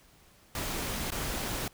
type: noise with dropouts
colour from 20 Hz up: pink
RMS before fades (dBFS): -34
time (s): 0.55-1.68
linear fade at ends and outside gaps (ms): 2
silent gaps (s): 1.105-1.119
effects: pink hiss -60 dBFS RMS until 1.73 s